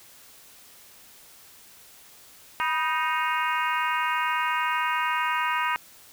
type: harmonic tone with a mistuned harmonic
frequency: 311.1 Hz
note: D#4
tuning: in tune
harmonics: 3 / 4 / 5 / 6 / 7 / 8 / 9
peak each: -27 / -29 / -31 / -33 / -34 / -35 / -36 dBFS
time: 2.6-5.76 s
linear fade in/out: 0 ms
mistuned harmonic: 3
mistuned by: +72 cents
effects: white hiss -51 dBFS RMS until 6.12 s